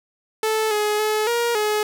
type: tone with pitch steps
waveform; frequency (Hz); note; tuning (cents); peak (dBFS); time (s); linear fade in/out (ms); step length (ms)
sawtooth; 437.3 / 420.8 / 428.6 / 472.3 / 423.5; A4 / G#4 / A4 / A#4 / G#4; -11 / +23 / -45 / +23 / +34; -15; 0.43-1.83; 2; 280
effects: none